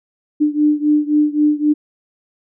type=beating tone pair; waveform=sine; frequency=297.6 / 301.4 Hz; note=D4 / D4; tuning=+23 / +45 cents; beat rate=3.8 Hz; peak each=-14 / -16 dBFS; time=0.4-1.74 s; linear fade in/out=20 ms; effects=none